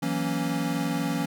square chord, F# dominant seventh, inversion third, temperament equal, 164.81 / 185 / 233.1 / 277.2 Hz, E3 / F#3 / A#3 / C#4, 0 / 0 / 0 / 0 cents, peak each -31 / -34 / -33 / -30 dBFS, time 0.02-1.26 s, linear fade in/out 10 ms, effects none

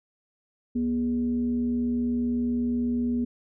sine tone with frequency modulation, 242 Hz, B3, 35 cents flat, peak -23 dBFS, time 0.75-3.25 s, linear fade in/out 10 ms, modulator 171 Hz, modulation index 0.35, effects none

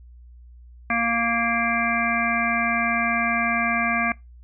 harmonic tone with a mistuned harmonic, 232.5 Hz, A#3, 4 cents flat, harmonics 1 / 3 / 5 / 7 / 9 / 10, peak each -27 / -27 / -27 / -27 / -27 / -27 dBFS, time 0.9-4.12 s, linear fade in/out 2 ms, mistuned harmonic 10, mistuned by +23 cents, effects noise-tail reverb RT60 0.2 s tail -22 dB re dry + added 60 Hz sine -43 dBFS peak until 4.43 s

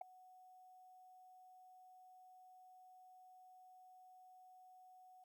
sine tone with ADSR envelope, 740 Hz, F#5, in tune, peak -37 dBFS, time 0.01-5.24 s, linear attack 5 ms, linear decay 6 ms, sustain -23 dB, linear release 5 ms, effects tanh soft clip ceiling -38 dBFS + 13-bit

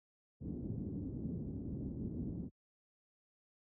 white low-pass noise, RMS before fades -41 dBFS, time 0.4-2.5 s, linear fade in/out 50 ms, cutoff 280 Hz, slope 24 dB/octave, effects high-pass 60 Hz 12 dB/octave

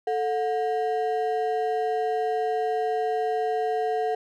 triangle ring-modulated tone, 583 Hz, D5, 13 cents flat, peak -18 dBFS, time 0.07-4.15 s, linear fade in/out 5 ms, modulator 143 Hz, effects none

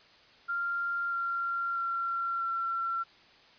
sine tone with pitch steps, 1390 / 1378.8 / 1367.7 / 1356.7 Hz, F6 / F6 / F6 / E6, -9 / -23 / -37 / +49 cents, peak -29 dBFS, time 0.48-3.04 s, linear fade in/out 20 ms, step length 640 ms, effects white hiss -58 dBFS RMS until 3.58 s + resampled to 11025 Hz

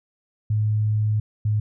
sine tone pair in turn, 107 / 106.26 Hz, A2 / G#2, -48 / +40 cents, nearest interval unison, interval 12 cents, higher first, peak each -18 dBFS, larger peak neither, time 0.5-1.2 / 1.45-1.6 s, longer first, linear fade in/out 5 ms, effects none

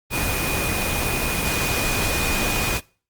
sine tone in noise, 2469 Hz, D#7, 14 cents flat, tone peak -26 dBFS, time 0.1-2.81 s, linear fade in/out 50 ms, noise pink, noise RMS -23 dBFS, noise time 0.1-2.81 s, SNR -6 dB, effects noise-tail reverb RT60 0.4 s tail -23 dB re dry + Opus 24 kbps

